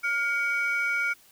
triangle ring-modulated tone, 1835 Hz, A#6, 28 cents flat, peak -18 dBFS, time 0.03-1.14 s, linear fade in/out 20 ms, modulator 422 Hz, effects tanh soft clip ceiling -18 dBFS + white hiss -57 dBFS RMS until 1.31 s

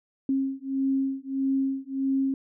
sine beating tone pair, 268.6 / 270.2 Hz, C4 / C#4, +46 / -44 cents, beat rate 1.6 Hz, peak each -27 dBFS, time 0.29-2.34 s, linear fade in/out 2 ms, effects none

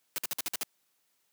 white noise bursts, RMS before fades -32 dBFS, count 7, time 0.16-0.632 s, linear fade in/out 0 ms, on 22 ms, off 53 ms, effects white hiss -74 dBFS RMS until 1.32 s + high-pass 150 Hz 12 dB/octave

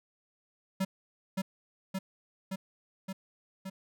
square tone with echo, 191.1 Hz, G3, 44 cents flat, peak -28 dBFS, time 0.8-0.85 s, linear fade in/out 10 ms, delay 570 ms, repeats 5, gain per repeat -2 dB, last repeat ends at 3.7 s, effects none

